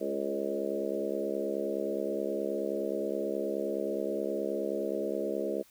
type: harmonic tone with a mistuned harmonic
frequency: 69.5 Hz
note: C#2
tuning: 5 cents sharp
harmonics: 3 / 4 / 5 / 6 / 7 / 8 / 9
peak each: -40 / -41 / -36 / -36 / -38 / -37 / -38 dBFS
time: 0-5.63 s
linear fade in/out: 20 ms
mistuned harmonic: 7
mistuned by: -16 cents
effects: white hiss -61 dBFS RMS until 5.7 s